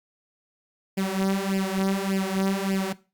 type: tone with flanger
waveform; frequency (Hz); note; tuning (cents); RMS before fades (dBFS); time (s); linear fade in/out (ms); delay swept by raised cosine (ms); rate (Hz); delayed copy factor
sawtooth; 193.1; G3; -26; -26; 0.97-2.93; 10; 0.39 to 5.39; 1.7; +0.8
effects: noise-tail reverb RT60 0.3 s tail -18 dB re dry + Opus 48 kbps